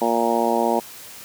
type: harmonic tone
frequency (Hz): 116.8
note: A#2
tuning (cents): +4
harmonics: 2 / 3 / 4 / 5 / 6 / 7 / 8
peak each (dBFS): -25 / -25 / -25 / -25 / -25 / -25 / -25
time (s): 0.01-0.8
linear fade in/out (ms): 10
effects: white hiss -40 dBFS RMS until 1.24 s + high-pass 60 Hz 12 dB/octave